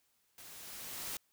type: noise with level ramp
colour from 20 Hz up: white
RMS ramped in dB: -53 to -40 dBFS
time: 0.38-1.17 s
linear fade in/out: 2 ms
effects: white hiss -75 dBFS RMS until 1.32 s